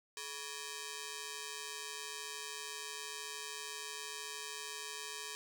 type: ring-modulated tone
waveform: 5% pulse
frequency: 701 Hz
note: F5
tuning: 6 cents sharp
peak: -28 dBFS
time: 0.17-5.35 s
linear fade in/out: 0 ms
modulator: 274 Hz
effects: none